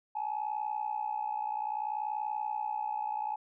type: tone with amplitude modulation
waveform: sine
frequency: 850 Hz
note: G#5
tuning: 40 cents sharp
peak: -27 dBFS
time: 0.15-3.36 s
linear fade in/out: 10 ms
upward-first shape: sine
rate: 60.6 Hz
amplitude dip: 85%
effects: tanh soft clip ceiling -25 dBFS